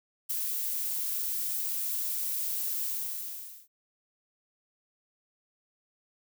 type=noise with ADSR envelope; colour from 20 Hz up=violet; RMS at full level=-28 dBFS; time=0.29-3.68 s; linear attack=19 ms; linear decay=4 ms; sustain=-4 dB; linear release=830 ms; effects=none